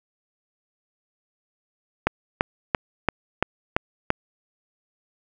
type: click train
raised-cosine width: 0.5 ms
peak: -3 dBFS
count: 7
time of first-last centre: 2.07-4.104 s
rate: 2.95 Hz
effects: none